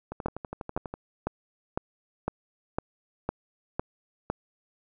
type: two click trains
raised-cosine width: 1 ms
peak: -13 / -21 dBFS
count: 9 / 11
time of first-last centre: 0.26-4.3 / 0.12-0.94 s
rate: 1.98 / 12.2 Hz
effects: none